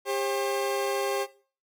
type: tone pair together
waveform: 30% pulse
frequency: 399.7 / 537 Hz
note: G4 / C5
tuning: +34 / +45 cents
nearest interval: perfect fourth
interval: 511 cents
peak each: -26 / -27 dBFS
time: 0.05-1.27 s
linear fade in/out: 50 ms
effects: noise-tail reverb RT60 0.4 s tail -17 dB re dry